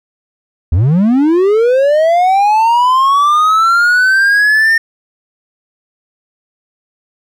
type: linear sweep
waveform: triangle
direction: up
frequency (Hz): 71.8 to 1828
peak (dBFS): -5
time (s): 0.72-4.78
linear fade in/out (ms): 5
effects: none